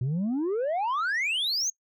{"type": "exponential sweep", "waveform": "sine", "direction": "up", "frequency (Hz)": [119.4, 6645], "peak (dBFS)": -22, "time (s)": [0.01, 1.7], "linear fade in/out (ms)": 5, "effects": ["noise-tail reverb RT60 0.1 s tail -24 dB re dry", "tanh soft clip ceiling -24 dBFS"]}